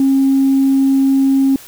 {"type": "tone", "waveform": "sine", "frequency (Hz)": 270.4, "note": "C#4", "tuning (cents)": -43, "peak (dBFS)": -8, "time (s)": [0, 1.56], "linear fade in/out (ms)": 2, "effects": ["tanh soft clip ceiling -5 dBFS", "white hiss -38 dBFS RMS until 1.67 s"]}